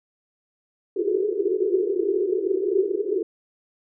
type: band-pass noise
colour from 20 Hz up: white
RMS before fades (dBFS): -23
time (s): 0.96-3.23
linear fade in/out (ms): 5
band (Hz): 350 to 430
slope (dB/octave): 96
effects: none